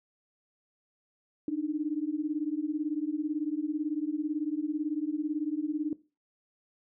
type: beating tone pair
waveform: sine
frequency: 293.7 / 311.7 Hz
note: D4 / D#4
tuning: 0 / +3 cents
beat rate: 18 Hz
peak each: -31 / -32 dBFS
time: 1.48-5.93 s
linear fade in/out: 2 ms
effects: noise-tail reverb RT60 0.3 s tail -19 dB re dry